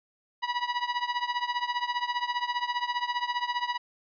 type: tone with tremolo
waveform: sawtooth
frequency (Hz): 972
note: B5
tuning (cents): -28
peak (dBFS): -20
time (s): 0.42-3.78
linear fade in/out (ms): 20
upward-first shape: triangle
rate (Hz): 15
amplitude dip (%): 90
effects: resampled to 11025 Hz